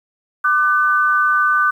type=tone pair together; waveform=sine; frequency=1188 / 1507.6 Hz; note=D6 / F#6; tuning=+20 / +32 cents; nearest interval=major third; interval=412 cents; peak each=-15 dBFS; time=0.44-1.71 s; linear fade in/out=10 ms; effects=8-bit